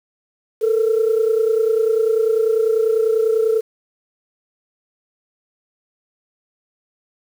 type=tone pair together; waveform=sine; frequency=440 / 470.1 Hz; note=A4 / A#4; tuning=0 / +15 cents; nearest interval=minor second; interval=115 cents; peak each=-14 / -19 dBFS; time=0.61-3.61 s; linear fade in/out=20 ms; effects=tanh soft clip ceiling -8 dBFS + 7-bit